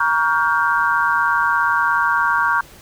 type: chord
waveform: sine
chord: G half-diminished seventh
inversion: first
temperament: just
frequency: 940.8 / 1128.9 / 1411.2 / 1568 Hz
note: Bb5 / Db6 / F6 / G6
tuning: +16 / +31 / +18 / 0 cents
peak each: -20 dBFS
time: 0-2.61 s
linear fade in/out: 5 ms
effects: pink hiss -44 dBFS RMS until 2.81 s